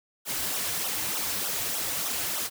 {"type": "noise with flanger", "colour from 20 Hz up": "white", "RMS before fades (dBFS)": -30, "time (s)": [0.25, 2.5], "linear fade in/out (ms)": 50, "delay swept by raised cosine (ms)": [0.43, 5.13], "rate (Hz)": 3.3, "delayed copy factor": -0.9, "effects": []}